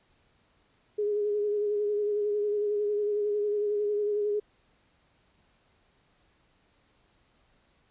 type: tone with vibrato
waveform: sine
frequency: 415.3 Hz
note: G#4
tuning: in tune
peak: -25 dBFS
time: 0.98-4.4 s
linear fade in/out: 10 ms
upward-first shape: sine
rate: 11 Hz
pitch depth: 28 cents each way
effects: pink hiss -67 dBFS RMS until 7.9 s + resampled to 8000 Hz